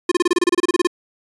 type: tone bursts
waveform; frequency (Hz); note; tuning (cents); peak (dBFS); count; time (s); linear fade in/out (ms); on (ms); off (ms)
square; 352.8; F4; +18; -13; 15; 0.09-0.872; 5; 26; 28
effects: resampled to 24000 Hz